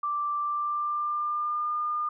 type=tone with pitch glide; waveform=sine; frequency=1174.7 to 1210.5 Hz; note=D6 to D#6; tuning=0 to -48 cents; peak=-26 dBFS; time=0.03-2.09 s; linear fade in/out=5 ms; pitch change=+52 cents; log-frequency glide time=0.38-1.75 s; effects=none